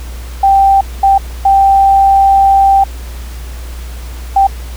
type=tone bursts at uneven times; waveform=sine; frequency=784 Hz; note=G5; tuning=in tune; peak=-4 dBFS; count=4; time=0.43-0.81 / 1.03-1.18 / 1.45-2.84 / 4.36-4.47 s; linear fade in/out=5 ms; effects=added 60 Hz sine -22 dBFS peak until 4.76 s + pink hiss -34 dBFS RMS until 4.76 s